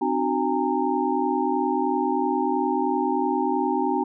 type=tone cluster; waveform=sine; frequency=258.6 / 301.6 / 371.6 / 813 / 916 Hz; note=C4 / D4 / F#4 / G#5 / A#5; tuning=-20 / +46 / +7 / -37 / -31 cents; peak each=-27 dBFS; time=0.01-4.04 s; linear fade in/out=10 ms; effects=none